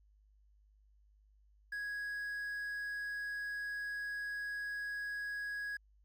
triangle tone with quantisation, 1661.2 Hz, G#6, in tune, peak -36 dBFS, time 1.72-5.77 s, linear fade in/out 5 ms, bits 11, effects added 51 Hz sine -64 dBFS peak until 6.04 s

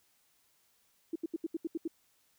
sine tone bursts, 328 Hz, E4, 9 cents flat, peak -31 dBFS, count 8, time 1.13-1.878 s, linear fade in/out 5 ms, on 27 ms, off 76 ms, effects white hiss -71 dBFS RMS until 2.38 s

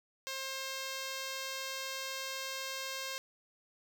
5% pulse tone, 532 Hz, C5, 29 cents sharp, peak -26 dBFS, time 0.27-3.18 s, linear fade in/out 0 ms, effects none

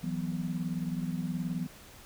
sine chord, E suspended second, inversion none, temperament equal with one note detuned, 166.15 / 185 / 246.9 Hz, E3 / F#3 / B3, +14 / 0 / 0 cents, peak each -34 / -35 / -37 dBFS, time 0.03-1.67 s, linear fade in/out 10 ms, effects pink hiss -52 dBFS RMS until 2.05 s

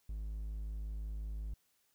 triangle tone, 52.8 Hz, G#1, 29 cents sharp, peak -36 dBFS, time 0.09-1.54 s, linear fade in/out 5 ms, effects white hiss -75 dBFS RMS until 1.94 s

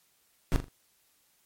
brown noise with echo, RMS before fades -23 dBFS, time 0.52-0.56 s, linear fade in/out 0 ms, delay 41 ms, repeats 3, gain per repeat -10 dB, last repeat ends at 0.683 s, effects white hiss -68 dBFS RMS until 1.45 s + MP3 64 kbps

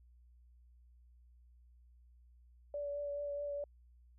sine tone with vibrato, 576 Hz, D5, 34 cents flat, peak -37 dBFS, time 2.74-3.64 s, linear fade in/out 2 ms, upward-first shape triangle, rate 4.7 Hz, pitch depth 18 cents each way, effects added 60 Hz sine -60 dBFS peak until 4.18 s

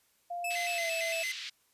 sine tone with pitch glide, 698.5 to 659.7 Hz, F5 to E5, 0 to +1 cents, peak -34 dBFS, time 0.3-1.23 s, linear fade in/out 10 ms, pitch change -99 cents, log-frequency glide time 0.71-0.88 s
45% pulse tone with vibrato, 2317 Hz, D7, 24 cents flat, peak -33 dBFS, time 0.44-1.32 s, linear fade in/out 5 ms, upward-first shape square, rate 4.4 Hz, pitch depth 210 cents each way
white band-pass noise, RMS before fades -41 dBFS, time 0.5-1.5 s, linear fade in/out 10 ms, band 2000 to 4600 Hz, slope 24 dB/octave
effects white hiss -70 dBFS RMS until 1.73 s + resampled to 32000 Hz

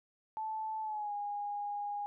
sine tone with pitch glide, 874 to 820.2 Hz, A5 to G#5, -12 to -22 cents, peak -35 dBFS, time 0.37-2.06 s, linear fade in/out 0 ms, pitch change -110 cents, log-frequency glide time 0.82-1.13 s, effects none

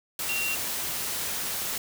sine tone in noise, 2751 Hz, F7, 27 cents flat, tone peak -28 dBFS, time 0.29-0.55 s, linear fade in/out 2 ms, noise white, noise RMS -31 dBFS, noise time 0.19-1.78 s, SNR 0 dB, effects none

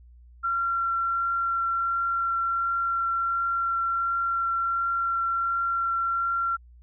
sine tone with vibrato, 1367 Hz, F6, 37 cents flat, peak -23 dBFS, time 0.43-6.57 s, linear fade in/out 20 ms, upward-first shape triangle, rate 1.4 Hz, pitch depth 9 cents each way, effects added 60 Hz sine -48 dBFS peak until 6.82 s

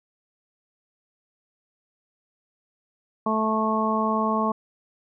harmonic tone, 218.8 Hz, A3, 9 cents flat, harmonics 1 / 2 / 3 / 4 / 5, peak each -25 / -30 / -29 / -29 / -25 dBFS, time 3.26-4.52 s, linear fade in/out 5 ms, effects none

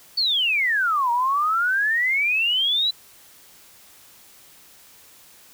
sine exponential two-way sweep, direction down then up, 4576 to 932.3 to 4018 Hz, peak -18 dBFS, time 0.17-2.91 s, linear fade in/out 10 ms, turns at 1.11 s, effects white hiss -50 dBFS RMS until 5.53 s

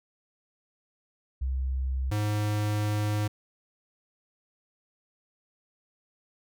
sine / square tone pair in turn, 65.41 / 105.08 Hz, C2 / G#2, 0 / +21 cents, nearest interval minor sixth, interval 821 cents, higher second, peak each -26 dBFS, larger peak neither, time 1.41-2.11 / 2.11-3.28 s, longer second, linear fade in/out 10 ms, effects none

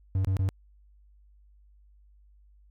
triangle tone bursts, 95.1 Hz, F#2, 48 cents sharp, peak -21 dBFS, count 3, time 0.15-0.489 s, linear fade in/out 0 ms, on 97 ms, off 24 ms, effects added 50 Hz sine -55 dBFS peak until 2.7 s

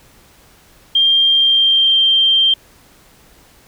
sine tone with pitch glide, 3191 to 3160 Hz, G7 to G7, +30 to +13 cents, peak -9 dBFS, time 0.95-2.54 s, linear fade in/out 5 ms, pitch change -17 cents, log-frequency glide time 1.28-1.97 s, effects pink hiss -48 dBFS RMS until 3.67 s

